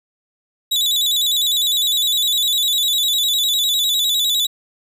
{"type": "tone with vibrato", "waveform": "40% pulse", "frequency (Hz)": 3655, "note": "A#7", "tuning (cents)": -35, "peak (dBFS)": -14, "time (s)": [0.71, 4.47], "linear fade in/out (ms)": 10, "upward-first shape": "square", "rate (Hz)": 9.9, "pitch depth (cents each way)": 83, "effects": []}